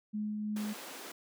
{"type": "tone with tremolo", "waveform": "sine", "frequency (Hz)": 211.3, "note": "G#3", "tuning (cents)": 30, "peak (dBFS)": -32, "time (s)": [0.13, 0.74], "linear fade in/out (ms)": 20, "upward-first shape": "triangle", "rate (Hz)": 3.1, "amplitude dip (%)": 25}
{"type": "high-pass noise", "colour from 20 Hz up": "pink", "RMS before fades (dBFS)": -46, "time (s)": [0.56, 1.12], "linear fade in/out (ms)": 5, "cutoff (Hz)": 260, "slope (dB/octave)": 24}
{"effects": []}